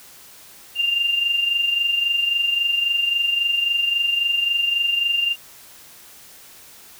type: tone with amplitude modulation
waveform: sine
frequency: 2794 Hz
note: F7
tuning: in tune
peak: -15 dBFS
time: 0.75-5.36 s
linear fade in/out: 50 ms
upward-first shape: sine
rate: 23.7 Hz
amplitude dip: 55%
effects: white hiss -45 dBFS RMS until 6.99 s